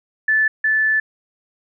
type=tone pair in turn; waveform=sine; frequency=1747 / 1747 Hz; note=A6 / A6; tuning=-13 / -13 cents; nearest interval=unison; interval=0 cents; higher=neither; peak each=-13 / -14 dBFS; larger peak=first; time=0.28-0.48 / 0.64-1 s; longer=second; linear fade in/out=5 ms; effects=none